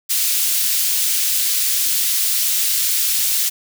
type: high-pass noise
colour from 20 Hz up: white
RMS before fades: -18 dBFS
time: 0.09-3.5 s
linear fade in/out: 20 ms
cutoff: 3100 Hz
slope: 12 dB/octave
effects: none